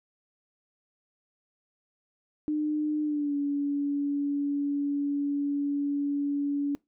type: tone with pitch glide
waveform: sine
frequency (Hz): 302.2 to 285.2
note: D4 to C#4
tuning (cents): +50 to +49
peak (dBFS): -25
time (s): 2.48-6.75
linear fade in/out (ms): 0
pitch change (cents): -101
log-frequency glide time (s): 3.03-3.35
effects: noise-tail reverb RT60 0.2 s tail -23 dB re dry